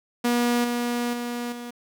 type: tone with level steps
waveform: sawtooth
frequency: 240.5 Hz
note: B3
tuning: 46 cents flat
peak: -16 / -20 / -24 / -30 dBFS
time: 0.24-1.71 s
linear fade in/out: 10 ms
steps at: 0.64 / 1.13 / 1.52 s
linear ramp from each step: 5 ms
effects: 9-bit